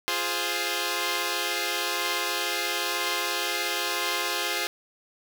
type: chord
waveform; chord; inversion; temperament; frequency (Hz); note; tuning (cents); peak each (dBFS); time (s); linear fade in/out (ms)
5% pulse; F minor; none; equal; 349.2 / 415.3 / 523.3; F4 / Ab4 / C5; 0 / 0 / 0; -19; 0.08-4.67; 0
effects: none